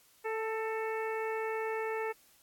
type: harmonic tone with a mistuned harmonic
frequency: 441.6 Hz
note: A4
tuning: 6 cents sharp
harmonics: 1 / 2 / 3 / 4 / 5 / 6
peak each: -34 / -39 / -44 / -43 / -44 / -49 dBFS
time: 0.24-2.13 s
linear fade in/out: 20 ms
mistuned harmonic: 4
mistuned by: +21 cents
effects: white hiss -64 dBFS RMS until 2.42 s + AAC 64 kbps